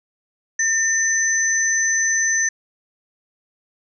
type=tone pair together; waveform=sine; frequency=1809 / 6085 Hz; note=A6 / F#8; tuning=+48 / +48 cents; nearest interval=octave + major sixth; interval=2100 cents; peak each=-19 dBFS; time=0.59-2.49 s; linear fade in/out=5 ms; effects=none